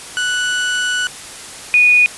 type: tone pair in turn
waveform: 30% pulse / sine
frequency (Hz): 1480 / 2465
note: F#6 / D#7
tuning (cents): 0 / -17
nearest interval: major sixth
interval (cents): 883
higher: second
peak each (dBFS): -13 / -7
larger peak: second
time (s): 0.17-1.07 / 1.74-2.06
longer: first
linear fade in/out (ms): 0
effects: white hiss -32 dBFS RMS until 2.17 s + resampled to 24000 Hz